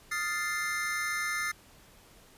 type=chord; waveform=square; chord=F dominant seventh; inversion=third; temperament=equal; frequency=1244.5 / 1396.9 / 1760 / 2093 Hz; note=Eb6 / F6 / A6 / C7; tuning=0 / 0 / 0 / 0 cents; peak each=-39 / -39 / -36 / -34 dBFS; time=0.11-1.52 s; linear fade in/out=10 ms; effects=pink hiss -57 dBFS RMS until 2.37 s + resampled to 32000 Hz